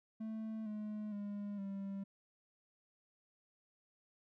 triangle tone with pitch steps, 220 / 211.9 / 204.1 / 196.56 Hz, A3 / G#3 / G#3 / G3, 0 / +35 / -30 / +5 cents, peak -38 dBFS, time 0.2-2.04 s, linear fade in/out 10 ms, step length 460 ms, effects none

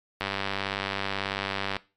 click train, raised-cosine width 0.3 ms, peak -12 dBFS, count 154, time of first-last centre 0.21-1.766 s, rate 98.3 Hz, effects noise-tail reverb RT60 0.3 s tail -19 dB re dry + MP3 96 kbps

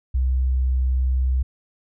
sine tone, 64.2 Hz, C2, 32 cents flat, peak -17 dBFS, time 0.14-1.43 s, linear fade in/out 10 ms, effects none

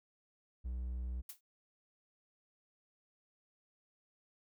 triangle tone, 61.74 Hz, B1, in tune, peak -35 dBFS, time 0.64-1.22 s, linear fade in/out 20 ms
blue noise with exponential decay, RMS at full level -42 dBFS, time 1.29-1.41 s, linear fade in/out 5 ms, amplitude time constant 24 ms
effects none

